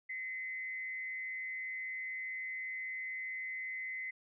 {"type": "tone with frequency modulation", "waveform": "sine", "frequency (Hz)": 2044, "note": "C7", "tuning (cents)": -41, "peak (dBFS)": -38, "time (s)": [0.09, 4.11], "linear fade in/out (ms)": 10, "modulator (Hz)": 155, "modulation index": 0.44, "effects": []}